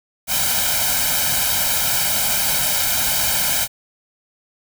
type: noise with comb filter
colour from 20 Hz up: white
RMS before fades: -19 dBFS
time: 0.27-3.68 s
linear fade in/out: 50 ms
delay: 1.3 ms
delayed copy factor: +0.95
effects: none